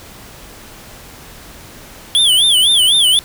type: tone with vibrato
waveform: square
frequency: 3264 Hz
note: G#7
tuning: 31 cents flat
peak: -9 dBFS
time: 2.15-3.19 s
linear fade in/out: 0 ms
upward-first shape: sine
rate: 4 Hz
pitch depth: 180 cents each way
effects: pink hiss -37 dBFS RMS until 3.24 s